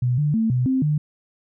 sine tone with pitch steps, 123.9 / 148.4 / 223.4 / 125.3 / 262 / 150.4 Hz, B2 / D3 / A3 / B2 / C4 / D3, +6 / +18 / +27 / +25 / +2 / +42 cents, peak -17 dBFS, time 0.02-0.98 s, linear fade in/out 5 ms, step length 160 ms, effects none

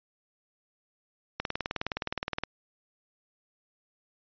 click train, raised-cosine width 0.3 ms, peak -14 dBFS, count 21, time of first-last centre 1.4-2.436 s, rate 19.3 Hz, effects resampled to 11025 Hz

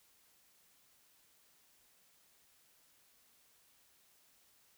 silence, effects white hiss -69 dBFS RMS until 4.77 s

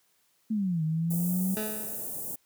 sine exponential two-way sweep, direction down then up, 225.6 to 155.56 to 192.2 Hz, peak -25 dBFS, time 0.5-1.55 s, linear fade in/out 10 ms, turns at 0.83 s
white band-stop noise, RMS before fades -36 dBFS, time 1.1-2.36 s, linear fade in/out 10 ms, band 670 to 8700 Hz, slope 24 dB/octave
20% pulse tone with exponential decay, 214.8 Hz, A3, 41 cents flat, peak -24 dBFS, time 1.57-2.36 s, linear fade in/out 0 ms, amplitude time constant 170 ms
effects white hiss -69 dBFS RMS until 2.45 s + high-pass 80 Hz 12 dB/octave

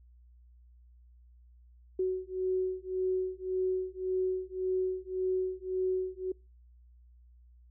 sine beating tone pair, 371.5 / 373.3 Hz, F#4 / F#4, +7 / +15 cents, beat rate 1.8 Hz, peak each -32 / -32 dBFS, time 1.99-6.32 s, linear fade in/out 5 ms, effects noise-tail reverb RT60 0.3 s tail -26 dB re dry + added 60 Hz sine -55 dBFS peak until 7.7 s

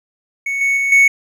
triangle tone with level steps, 2217 Hz, C#7, in tune, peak -16 / -11 / -13 / -5 dBFS, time 0.46-1.08 s, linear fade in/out 5 ms, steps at 0.61 / 0.77 / 0.92 s, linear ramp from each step 2 ms, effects none

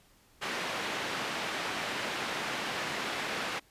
white band-pass noise, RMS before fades -35 dBFS, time 0.41-3.6 s, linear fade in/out 20 ms, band 160 to 2600 Hz, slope 12 dB/octave, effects pink hiss -63 dBFS RMS until 3.7 s + resampled to 32000 Hz

